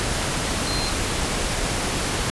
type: tone in noise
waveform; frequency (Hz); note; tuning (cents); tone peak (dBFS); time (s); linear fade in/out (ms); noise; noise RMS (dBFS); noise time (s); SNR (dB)
sine; 4147; C8; -16; -28; 0.67-0.89; 0; pink; -24; 0-2.3; -7
effects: resampled to 24000 Hz